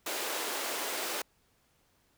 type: high-pass noise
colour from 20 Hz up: pink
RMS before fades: -35 dBFS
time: 0.06-1.22 s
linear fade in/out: 5 ms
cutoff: 350 Hz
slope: 24 dB/octave
effects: pink hiss -70 dBFS RMS until 2.17 s

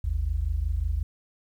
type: tone pair together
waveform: sine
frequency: 52.3 / 77.78 Hz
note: G#1 / D#2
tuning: +13 / 0 cents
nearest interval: perfect fifth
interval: 687 cents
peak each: -26 / -26 dBFS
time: 0.04-1.03 s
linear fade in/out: 5 ms
effects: tanh soft clip ceiling -17 dBFS + 10-bit

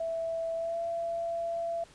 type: tone with pitch glide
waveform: sine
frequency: 659.3 to 674.3 Hz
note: E5 to E5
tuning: 0 to +39 cents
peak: -30 dBFS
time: 0-1.84 s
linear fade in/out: 5 ms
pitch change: +39 cents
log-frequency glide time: 0.55-0.8 s
effects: pink hiss -57 dBFS RMS until 1.94 s + resampled to 22050 Hz

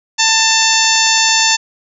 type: harmonic tone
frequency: 891 Hz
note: A5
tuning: 22 cents sharp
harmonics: 1 / 2 / 3 / 4 / 5 / 6 / 7 / 8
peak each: -18 / -18 / -18 / -18 / -18 / -18 / -18 / -18 dBFS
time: 0.18-1.57 s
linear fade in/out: 20 ms
effects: none

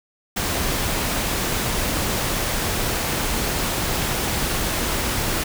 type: noise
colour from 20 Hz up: pink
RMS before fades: -23 dBFS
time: 0.36-5.44 s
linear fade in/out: 10 ms
effects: none

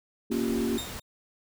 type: chord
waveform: sine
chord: G half-diminished seventh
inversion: first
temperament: equal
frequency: 233.1 / 277.2 / 349.2 / 392 Hz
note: Bb3 / Db4 / F4 / G4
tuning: 0 / 0 / 0 / 0 cents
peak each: -28 / -32 / -32 / -33 dBFS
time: 0.3-0.78 s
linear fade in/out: 10 ms
type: noise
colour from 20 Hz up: pink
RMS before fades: -39 dBFS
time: 0.31-1 s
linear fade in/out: 10 ms
type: tone with exponential decay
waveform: sawtooth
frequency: 3689 Hz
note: A#7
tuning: 19 cents flat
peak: -28 dBFS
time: 0.78-1.02 s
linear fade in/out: 1 ms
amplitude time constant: 52 ms
effects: none

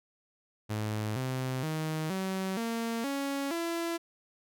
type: tone with pitch steps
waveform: sawtooth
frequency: 107.2 / 129.71 / 156.95 / 189.91 / 229.8 / 278 / 336.4 Hz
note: A2 / C3 / D#3 / F#3 / A#3 / C#4 / E4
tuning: -45 / -15 / +15 / +45 / -25 / +5 / +35 cents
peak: -27 dBFS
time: 0.69-3.98 s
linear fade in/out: 20 ms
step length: 470 ms
effects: none

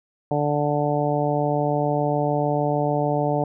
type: harmonic tone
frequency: 146.83 Hz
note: D3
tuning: in tune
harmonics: 1 / 2 / 3 / 4 / 5 / 6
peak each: -25 / -27 / -27 / -25 / -26 / -30 dBFS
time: 0.31-3.44 s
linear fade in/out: 2 ms
effects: none

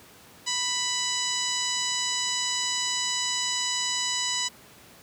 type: harmonic tone with a mistuned harmonic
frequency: 990 Hz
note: B5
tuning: 4 cents sharp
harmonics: 1 / 2 / 3 / 4 / 5 / 6 / 7 / 8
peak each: -36 / -35 / -33 / -32 / -32 / -36 / -33 / -36 dBFS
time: 0.46-4.49 s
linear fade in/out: 20 ms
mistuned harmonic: 5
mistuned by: +24 cents
effects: pink hiss -51 dBFS RMS until 5.02 s + high-pass 100 Hz 12 dB/octave

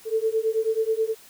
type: beating tone pair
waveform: sine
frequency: 438.9 / 448.2 Hz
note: A4 / A4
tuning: -4 / +32 cents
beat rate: 9.3 Hz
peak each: -24 / -24 dBFS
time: 0.05-1.15 s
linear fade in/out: 50 ms
effects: white hiss -50 dBFS RMS until 1.29 s

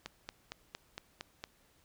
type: click train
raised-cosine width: 0.2 ms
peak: -23 dBFS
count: 7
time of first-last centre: 0.06-1.439 s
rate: 4.35 Hz
effects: pink hiss -68 dBFS RMS until 1.84 s

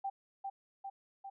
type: tone with echo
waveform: sine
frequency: 784 Hz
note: G5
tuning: in tune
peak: -34 dBFS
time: 0.04-0.1 s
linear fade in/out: 10 ms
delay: 400 ms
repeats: 3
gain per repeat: -3 dB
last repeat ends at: 1.3 s
effects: none

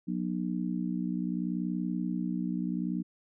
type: harmonic tone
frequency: 60.7 Hz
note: B1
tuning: 29 cents flat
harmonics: 3 / 4 / 5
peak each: -32 / -34 / -36 dBFS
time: 0.07-3.03 s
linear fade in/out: 20 ms
effects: none

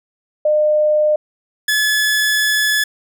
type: tone pair in turn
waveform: sine / sawtooth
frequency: 606 / 1714 Hz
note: D#5 / A6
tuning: -46 / -46 cents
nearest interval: octave + tritone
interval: 1800 cents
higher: second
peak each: -11 / -10 dBFS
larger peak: second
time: 0.45-1.16 / 1.68-2.84 s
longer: second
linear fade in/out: 5 ms
effects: none

